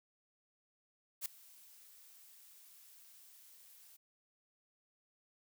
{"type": "noise with ADSR envelope", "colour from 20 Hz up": "blue", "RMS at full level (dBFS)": -37, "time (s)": [1.21, 3.97], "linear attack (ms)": 47, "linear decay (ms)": 4, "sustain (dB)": -23, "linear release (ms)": 11, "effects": []}